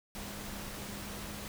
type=tone in noise; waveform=sine; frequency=202.9 Hz; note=G#3; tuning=40 cents flat; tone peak=-47 dBFS; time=0.15-1.48 s; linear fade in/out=0 ms; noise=pink; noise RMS=-43 dBFS; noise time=0.15-1.48 s; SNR=-7 dB; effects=none